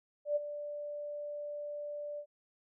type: tone with ADSR envelope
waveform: sine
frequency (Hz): 587.3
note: D5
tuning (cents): 0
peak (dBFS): -26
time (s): 0.25-2.26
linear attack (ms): 110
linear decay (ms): 22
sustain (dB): -12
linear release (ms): 74
effects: none